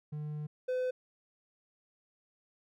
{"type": "tone pair in turn", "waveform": "triangle", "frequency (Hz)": [150.2, 507.4], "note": ["D3", "B4"], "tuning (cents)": [39, 47], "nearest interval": "octave + major sixth", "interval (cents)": 2108, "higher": "second", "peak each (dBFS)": [-34, -28], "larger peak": "second", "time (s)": [[0.12, 0.47], [0.68, 0.91]], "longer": "first", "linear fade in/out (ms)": 10, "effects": []}